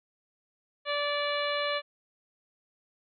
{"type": "harmonic tone", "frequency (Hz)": 581, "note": "D5", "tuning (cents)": -19, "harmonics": [1, 2, 3, 4, 5, 6, 7], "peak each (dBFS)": [-31, -34, -36, -37, -38, -39, -39], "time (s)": [0.85, 1.82], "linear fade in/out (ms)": 50, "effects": []}